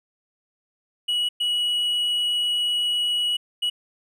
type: tone bursts at uneven times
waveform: triangle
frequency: 2923 Hz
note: F#7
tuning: 22 cents flat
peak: -19 dBFS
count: 3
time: 1.08-1.29 / 1.4-3.37 / 3.62-3.7 s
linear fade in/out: 10 ms
effects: none